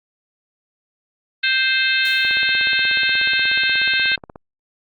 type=harmonic tone; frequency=523.3 Hz; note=C5; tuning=in tune; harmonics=3 / 4 / 5 / 6 / 7 / 8; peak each=-19 / -24 / -21 / -27 / -23 / -25 dBFS; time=1.43-4.16 s; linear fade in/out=10 ms
type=noise with exponential decay; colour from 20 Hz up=white; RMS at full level=-36 dBFS; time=2.05-2.65 s; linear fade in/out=1 ms; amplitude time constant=130 ms
type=click train; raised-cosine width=1 ms; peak=-21 dBFS; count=36; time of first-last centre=2.25-4.358 s; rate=16.6 Hz
effects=Opus 32 kbps